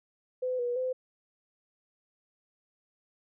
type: tone with pitch steps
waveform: sine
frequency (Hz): 507 / 484.7 / 512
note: B4 / B4 / C5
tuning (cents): +45 / -32 / -38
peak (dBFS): -28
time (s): 0.42-0.93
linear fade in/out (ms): 10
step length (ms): 170
effects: none